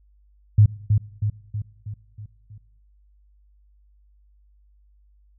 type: tone with echo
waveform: sine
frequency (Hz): 105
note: G#2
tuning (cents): +19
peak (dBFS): -9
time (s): 0.58-0.66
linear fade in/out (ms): 5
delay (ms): 320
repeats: 6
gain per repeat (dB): -5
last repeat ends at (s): 2.58
effects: noise-tail reverb RT60 0.8 s tail -21 dB re dry + added 50 Hz sine -54 dBFS peak until 5.38 s